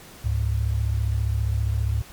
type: tone pair together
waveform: sine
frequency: 70.1 / 105.03 Hz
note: C#2 / G#2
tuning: +20 / +20 cents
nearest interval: perfect fifth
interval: 700 cents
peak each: -23 dBFS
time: 0.24-2.02 s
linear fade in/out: 10 ms
effects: pink hiss -45 dBFS RMS until 2.12 s + MP3 96 kbps